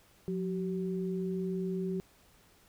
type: tone pair together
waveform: sine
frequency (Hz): 180.16 / 380.8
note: F#3 / F#4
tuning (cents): -46 / +50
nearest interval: octave + minor second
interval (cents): 1296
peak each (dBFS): -33 / -35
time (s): 0.28-2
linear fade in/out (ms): 0
effects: pink hiss -63 dBFS RMS until 2.68 s